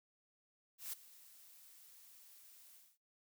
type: noise with ADSR envelope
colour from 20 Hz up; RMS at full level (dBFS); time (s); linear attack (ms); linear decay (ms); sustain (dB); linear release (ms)
blue; -42; 0.78-2.98; 150; 8; -19; 230
effects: noise-tail reverb RT60 0.2 s tail -21 dB re dry